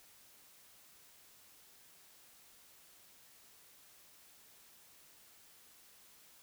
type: silence
effects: white hiss -62 dBFS RMS until 6.42 s